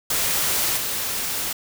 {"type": "noise with level steps", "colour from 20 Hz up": "white", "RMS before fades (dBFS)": [-22, -26], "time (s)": [0.1, 1.53], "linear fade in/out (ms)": 5, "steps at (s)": 0.76, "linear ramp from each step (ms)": 20, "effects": []}